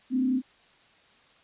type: tone with frequency modulation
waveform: sine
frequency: 257.1 Hz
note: C4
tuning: 30 cents flat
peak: -22 dBFS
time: 0.1-0.42 s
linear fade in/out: 50 ms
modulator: 32 Hz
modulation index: 0.53
effects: white hiss -59 dBFS RMS until 1.43 s + resampled to 8000 Hz